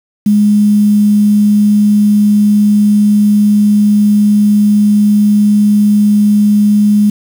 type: tone with quantisation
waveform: sine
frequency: 207.7 Hz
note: G#3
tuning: in tune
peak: -5 dBFS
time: 0.26-7.1 s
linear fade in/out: 5 ms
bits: 5
effects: none